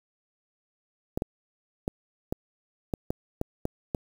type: clicks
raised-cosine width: 2 ms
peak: -14 dBFS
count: 9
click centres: 1.175 / 1.221 / 1.879 / 2.325 / 2.938 / 3.105 / 3.414 / 3.654 / 3.948 s
effects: 7-bit